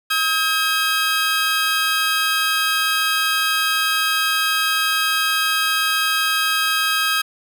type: tone pair together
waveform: 20% pulse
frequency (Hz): 1277 / 1608.9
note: D#6 / G6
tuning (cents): +45 / +45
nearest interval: major third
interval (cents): 400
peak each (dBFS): -15 / -15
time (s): 0.1-7.22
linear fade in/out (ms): 10
effects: none